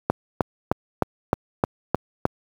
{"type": "click train", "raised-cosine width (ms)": 1, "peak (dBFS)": -3, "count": 8, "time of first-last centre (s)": [0.1, 2.254], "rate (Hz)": 3.25, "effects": ["high-pass 80 Hz 12 dB/octave", "7-bit"]}